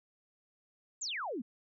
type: exponential sweep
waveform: sine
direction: down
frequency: 7810 to 208.1 Hz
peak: -35 dBFS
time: 1.01-1.42 s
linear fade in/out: 10 ms
effects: none